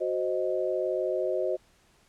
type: chord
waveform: sine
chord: C diminished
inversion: second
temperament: equal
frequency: 370 / 523.3 / 622.3 Hz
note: Gb4 / C5 / Eb5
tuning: 0 / 0 / 0 cents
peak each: -30 dBFS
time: 0-1.57 s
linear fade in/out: 20 ms
effects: pink hiss -63 dBFS RMS until 2.08 s + low-pass 10000 Hz 12 dB/octave